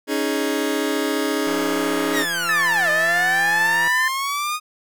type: chord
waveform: sawtooth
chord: C# suspended second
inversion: none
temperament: just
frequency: 277.2 / 311.8 / 415.8 Hz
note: C#4 / D#4 / G#4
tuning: 0 / +4 / +2 cents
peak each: -20 dBFS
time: 0.07-2.26 s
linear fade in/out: 50 ms
type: click train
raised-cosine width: 0.5 ms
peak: -17 dBFS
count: 410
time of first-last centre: 1.47-3.876 s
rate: 170 Hz
type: linear two-way sweep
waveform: sawtooth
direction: down then up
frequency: 1986 to 603 to 1244 Hz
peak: -18 dBFS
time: 2.12-4.6 s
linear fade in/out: 50 ms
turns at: 2.9 s
type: tone with pitch glide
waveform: sine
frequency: 1760 to 1782.5 Hz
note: A6 to A6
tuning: 0 to +22 cents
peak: -17 dBFS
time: 2.49-4.08 s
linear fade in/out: 2 ms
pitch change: +22 cents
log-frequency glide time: 3.65-3.9 s
effects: none